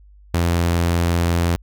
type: tone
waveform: sawtooth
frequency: 85.5 Hz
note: F2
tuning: 36 cents flat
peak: -12 dBFS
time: 0.34-1.56 s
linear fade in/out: 0 ms
effects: added 50 Hz sine -44 dBFS peak until 1.62 s